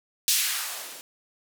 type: noise with band-pass filter sweep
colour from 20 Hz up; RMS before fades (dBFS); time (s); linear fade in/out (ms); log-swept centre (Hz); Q
violet; -28; 0.28-1.01; 0; 3800 to 260; 1.1
effects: none